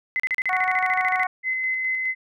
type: tone bursts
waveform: sine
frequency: 2038 Hz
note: C7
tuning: 46 cents flat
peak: -20 dBFS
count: 15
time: 0.16-1.233 s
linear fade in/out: 0 ms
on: 37 ms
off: 37 ms
type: harmonic tone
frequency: 370 Hz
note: F#4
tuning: in tune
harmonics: 2 / 3 / 4 / 5 / 6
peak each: -24 / -28 / -30 / -32 / -34 dBFS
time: 0.49-1.27 s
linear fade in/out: 5 ms
type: tone with tremolo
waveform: sine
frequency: 2045 Hz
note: C7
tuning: 40 cents flat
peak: -21 dBFS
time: 1.43-2.15 s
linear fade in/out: 50 ms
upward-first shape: square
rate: 4.8 Hz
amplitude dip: 25%
effects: none